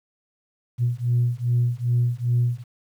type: beating tone pair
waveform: sine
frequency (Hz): 119.7 / 122.2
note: A#2 / B2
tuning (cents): +46 / -18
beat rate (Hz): 2.5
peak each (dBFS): -21 / -21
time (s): 0.78-2.64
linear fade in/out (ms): 50
effects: tanh soft clip ceiling -13 dBFS + 9-bit